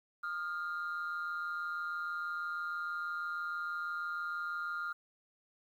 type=tone pair together; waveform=sine; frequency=1233.8 / 1400 Hz; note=D#6 / F6; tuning=-15 / +4 cents; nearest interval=major second; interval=219 cents; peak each=-39 / -35 dBFS; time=0.23-4.93 s; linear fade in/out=10 ms; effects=tanh soft clip ceiling -32 dBFS + 11-bit